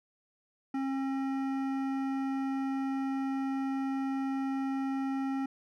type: tone with hard clipping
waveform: sine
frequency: 269.5 Hz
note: C#4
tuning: 49 cents flat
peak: -32 dBFS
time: 0.74-5.46 s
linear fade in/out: 5 ms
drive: 13 dB
effects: none